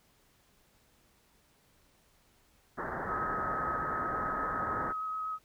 white low-pass noise, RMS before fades -37 dBFS, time 2.77-4.93 s, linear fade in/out 20 ms, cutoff 1800 Hz, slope 96 dB/octave
sine tone with vibrato, 1272 Hz, D#6, 38 cents sharp, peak -33 dBFS, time 3.06-5.39 s, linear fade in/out 50 ms, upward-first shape square, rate 8.2 Hz, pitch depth 8 cents each way
effects pink hiss -67 dBFS RMS until 5.44 s

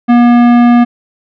sine tone with tanh clipping, 240 Hz, B3, 49 cents flat, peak -5 dBFS, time 0.08-0.85 s, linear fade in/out 20 ms, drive 16 dB, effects none

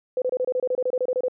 sine tone bursts, 506 Hz, B4, 42 cents sharp, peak -20 dBFS, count 15, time 0.17-1.283 s, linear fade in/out 2 ms, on 49 ms, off 27 ms, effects none

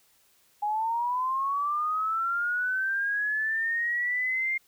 sine linear sweep, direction up, 822 to 2121 Hz, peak -25 dBFS, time 0.62-4.58 s, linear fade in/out 10 ms, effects white hiss -64 dBFS RMS until 4.67 s

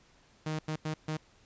sawtooth tone bursts at uneven times, 155.56 Hz, D#3, in tune, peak -28 dBFS, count 4, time 0.46-0.59 / 0.68-0.76 / 0.85-0.94 / 1.08-1.17 s, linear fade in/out 5 ms, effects pink hiss -63 dBFS RMS until 1.45 s + resampled to 16000 Hz

